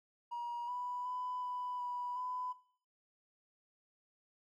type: tone with pitch steps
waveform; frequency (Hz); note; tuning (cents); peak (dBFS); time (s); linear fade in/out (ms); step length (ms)
triangle; 953 / 986 / 998 / 992 / 982 / 1001; A#5 / B5 / B5 / B5 / B5 / B5; +38 / -3 / +18 / +7 / -10 / +23; -34; 0.31-2.53; 20; 370
effects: noise-tail reverb RT60 0.5 s tail -20 dB re dry + tanh soft clip ceiling -35 dBFS